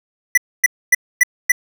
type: tone bursts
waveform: square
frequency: 1974 Hz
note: B6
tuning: 1 cent flat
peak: -8 dBFS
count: 5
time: 0.35-1.52 s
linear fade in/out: 5 ms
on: 26 ms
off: 260 ms
effects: none